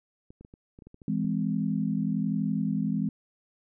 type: clicks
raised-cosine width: 3 ms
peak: -35 dBFS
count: 10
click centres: 0.305 / 0.41 / 0.449 / 0.539 / 0.789 / 0.822 / 0.87 / 0.944 / 1.018 / 1.247 s
type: chord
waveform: sine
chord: E augmented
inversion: none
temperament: just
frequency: 164.81 / 206 / 257.5 Hz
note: E3 / G#3 / B#3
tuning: 0 / -14 / -28 cents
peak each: -30 / -28 / -31 dBFS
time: 1.08-3.09 s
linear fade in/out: 2 ms
effects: none